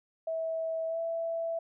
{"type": "tone with pitch glide", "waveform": "sine", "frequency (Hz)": [650, 662.9], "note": ["E5", "E5"], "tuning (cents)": [-24, 10], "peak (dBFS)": -30, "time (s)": [0.27, 1.59], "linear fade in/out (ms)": 5, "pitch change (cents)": 34, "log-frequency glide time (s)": [0.87, 0.99], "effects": []}